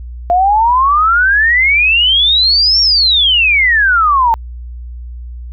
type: exponential two-way sweep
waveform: sine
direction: up then down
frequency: 690 to 5588 to 887 Hz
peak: -7 dBFS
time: 0.3-4.34 s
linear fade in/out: 0 ms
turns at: 2.81 s
effects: added 60 Hz sine -24 dBFS peak until 5.52 s